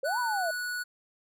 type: linear two-way sweep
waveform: sine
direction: up then down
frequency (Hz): 505 to 1009 to 626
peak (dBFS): -28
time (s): 0.03-0.51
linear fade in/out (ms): 5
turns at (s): 0.19
type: tone with pitch glide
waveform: square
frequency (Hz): 1483 to 1470.2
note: F#6 to F#6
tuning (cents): +4 to -11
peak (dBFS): -32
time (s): 0.04-0.84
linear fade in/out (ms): 20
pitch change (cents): -15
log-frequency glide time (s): 0.26-0.63
effects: none